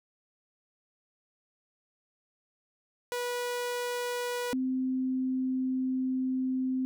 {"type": "tone pair in turn", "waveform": ["sawtooth", "sine"], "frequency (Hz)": [487.8, 259], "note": ["B4", "C4"], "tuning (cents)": [-21, -17], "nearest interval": "major seventh", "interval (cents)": 1096, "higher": "first", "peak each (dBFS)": -27, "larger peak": "neither", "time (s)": [[3.12, 4.53], [4.53, 6.85]], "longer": "second", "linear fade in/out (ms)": 0, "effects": []}